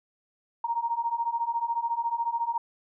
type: beating tone pair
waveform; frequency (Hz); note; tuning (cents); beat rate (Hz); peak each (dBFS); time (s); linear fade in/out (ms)
sine; 924 / 938; A#5 / A#5; -16 / +11; 14; -30 / -28; 0.64-2.58; 5
effects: none